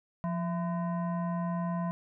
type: tone with frequency modulation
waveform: sine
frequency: 174.61 Hz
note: F3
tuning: in tune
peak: -29 dBFS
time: 0.24-1.91 s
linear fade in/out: 0 ms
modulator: 842 Hz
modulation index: 0.7
effects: none